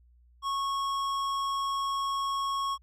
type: tone with tanh clipping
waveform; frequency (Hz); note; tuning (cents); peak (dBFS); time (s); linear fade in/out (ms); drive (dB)
triangle; 1100; C#6; -14; -30; 0.42-2.78; 50; 18
effects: added 60 Hz sine -57 dBFS peak until 2.82 s